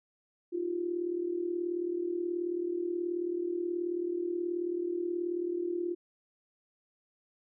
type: tone with amplitude modulation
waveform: sine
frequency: 349.2 Hz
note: F4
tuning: in tune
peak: -27 dBFS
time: 0.52-5.95 s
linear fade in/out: 20 ms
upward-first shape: sine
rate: 38.6 Hz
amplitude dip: 70%
effects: none